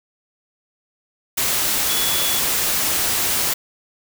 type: tone in noise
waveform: sine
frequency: 3400 Hz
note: G#7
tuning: 40 cents sharp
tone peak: -25 dBFS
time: 1.89-2.4 s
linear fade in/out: 10 ms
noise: white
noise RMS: -20 dBFS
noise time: 1.37-3.54 s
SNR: -8 dB
effects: none